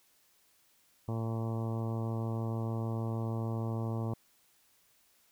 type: harmonic tone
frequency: 113.3 Hz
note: A#2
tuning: 49 cents flat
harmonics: 1 / 2 / 3 / 4 / 5 / 6 / 7 / 8 / 9 / 10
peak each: -33 / -39 / -43 / -45 / -47 / -49 / -50 / -51 / -52 / -53 dBFS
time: 1.08-4.14 s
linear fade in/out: 5 ms
effects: white hiss -68 dBFS RMS until 5.31 s